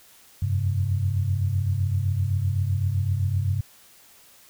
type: tone cluster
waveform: sine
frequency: 89.1 / 96.9 / 132.8 Hz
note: F2 / G2 / C3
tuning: +35 / -20 / +26 cents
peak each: -31 / -22 / -28 dBFS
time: 0.42-3.61 s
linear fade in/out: 5 ms
effects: white hiss -53 dBFS RMS until 4.49 s